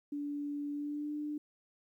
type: tone with pitch glide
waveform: sine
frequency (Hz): 289.5 to 297.6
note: D4 to D4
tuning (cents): -25 to +23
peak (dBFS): -35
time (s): 0.12-1.38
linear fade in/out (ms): 5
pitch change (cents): +48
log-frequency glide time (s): 0.72-1.13
effects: 12-bit